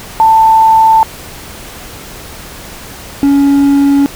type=tone pair in turn; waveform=sine / triangle; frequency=888 / 280.5 Hz; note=A5 / C#4; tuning=+16 / +21 cents; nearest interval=octave + minor sixth; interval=1995 cents; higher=first; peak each=-3 dBFS; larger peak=neither; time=0.2-1.03 / 3.23-4.06 s; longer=neither; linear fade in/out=0 ms; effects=pink hiss -29 dBFS RMS until 4.15 s